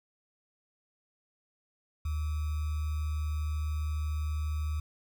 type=tone with sample-and-hold; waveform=sine; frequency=76.2 Hz; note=D#2; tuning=36 cents flat; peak=-29 dBFS; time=2.05-4.8 s; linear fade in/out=5 ms; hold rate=1225 Hz; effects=none